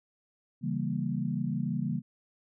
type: chord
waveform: sine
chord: C# diminished seventh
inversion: none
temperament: equal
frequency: 138.59 / 164.81 / 196 / 233.1 Hz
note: C#3 / E3 / G3 / Bb3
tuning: 0 / 0 / 0 / 0 cents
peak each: -34 dBFS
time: 0.61-2.02 s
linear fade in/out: 50 ms
effects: none